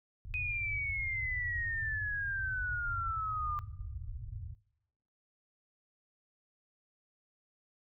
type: low-pass noise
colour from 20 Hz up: white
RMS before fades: -42 dBFS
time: 0.25-4.55 s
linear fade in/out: 0 ms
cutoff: 110 Hz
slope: 48 dB/octave
type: exponential sweep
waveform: sine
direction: down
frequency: 2509 to 1193 Hz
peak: -33 dBFS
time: 0.34-3.59 s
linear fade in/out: 0 ms
effects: noise-tail reverb RT60 0.9 s tail -24 dB re dry